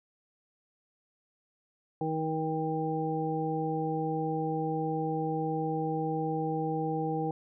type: harmonic tone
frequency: 158.5 Hz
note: D#3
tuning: 32 cents sharp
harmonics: 1 / 2 / 3 / 5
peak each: -34 / -34 / -34 / -34 dBFS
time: 2.01-7.31 s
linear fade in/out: 2 ms
effects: none